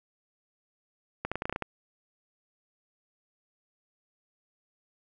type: clicks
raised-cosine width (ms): 0.5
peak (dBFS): -16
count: 9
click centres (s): 1.25 / 1.316 / 1.356 / 1.421 / 1.455 / 1.496 / 1.526 / 1.561 / 1.623
effects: none